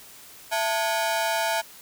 sawtooth ring-modulated tone, 778 Hz, G5, 13 cents flat, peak -16 dBFS, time 0.51-1.62 s, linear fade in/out 20 ms, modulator 111 Hz, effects white hiss -47 dBFS RMS until 1.81 s

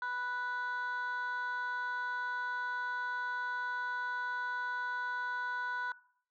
sine tone pair together, 987.8 / 1480 Hz, B5 / F#6, 0 / 0 cents, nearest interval perfect fifth, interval 700 cents, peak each -36 / -34 dBFS, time 0.02-5.92 s, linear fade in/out 2 ms, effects noise-tail reverb RT60 0.6 s tail -21 dB re dry + tanh soft clip ceiling -31 dBFS

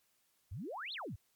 sine exponential two-way sweep, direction up then down, 76.4 to 4356 to 76.4 Hz, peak -40 dBFS, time 0.51-1.16 s, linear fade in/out 10 ms, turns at 0.93 s, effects white hiss -75 dBFS RMS until 1.35 s + MP3 96 kbps

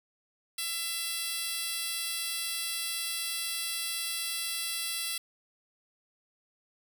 10% pulse tone with high-pass filter, 671 Hz, E5, 31 cents sharp, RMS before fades -34 dBFS, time 0.58-5.18 s, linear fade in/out 5 ms, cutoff 4500 Hz, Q 0.59, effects none

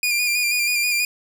sawtooth tone with vibrato, 2417 Hz, D7, 49 cents sharp, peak -15 dBFS, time 0.03-1.05 s, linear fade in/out 2 ms, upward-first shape square, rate 6.2 Hz, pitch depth 28 cents each way, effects none

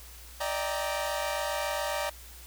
sawtooth chord, Eb major seventh, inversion third, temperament equal with one note detuned, 587.3 / 634.6 / 784 / 932.3 Hz, D5 / Eb5 / G5 / Bb5, 0 / +34 / 0 / 0 cents, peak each -29 / -33 / -33 / -32 dBFS, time 0.4-2.1 s, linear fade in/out 10 ms, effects added 60 Hz sine -48 dBFS peak until 2.46 s + white hiss -50 dBFS RMS until 2.46 s

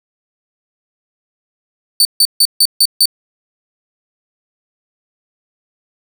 sawtooth tone bursts, 4540 Hz, C#8, 41 cents sharp, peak -4 dBFS, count 6, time 2-3.056 s, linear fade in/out 2 ms, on 51 ms, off 150 ms, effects none

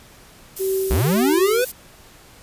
violet noise, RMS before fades -28 dBFS, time 0.56-1.72 s, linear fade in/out 10 ms
sine tone with tremolo, 382.9 Hz, G4, 41 cents flat, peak -18 dBFS, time 0.59-1.63 s, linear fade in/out 20 ms, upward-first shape sine, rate 1.7 Hz, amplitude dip 60%
square linear sweep, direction up, 46.25 to 517 Hz, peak -17 dBFS, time 0.9-1.65 s, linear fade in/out 10 ms
effects pink hiss -47 dBFS RMS until 2.42 s + resampled to 32000 Hz

